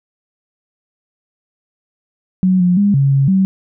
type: tone with pitch steps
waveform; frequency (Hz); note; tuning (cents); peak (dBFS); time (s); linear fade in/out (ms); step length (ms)
sine; 185.7 / 178.6 / 202.6 / 138.1 / 137.2 / 191.1; F#3 / F3 / G#3 / C#3 / C#3 / G3; +7 / +39 / -43 / -6 / -17 / -44; -9; 2.43-3.45; 0; 170
effects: none